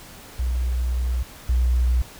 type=tone pair in turn; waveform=sine; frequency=61.7 / 61.45 Hz; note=B1 / B1; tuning=-1 / -8 cents; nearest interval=unison; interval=7 cents; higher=first; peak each=-20 / -16 dBFS; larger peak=second; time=0.39-1.23 / 1.49-2.02 s; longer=first; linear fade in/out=5 ms; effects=pink hiss -43 dBFS RMS until 2.19 s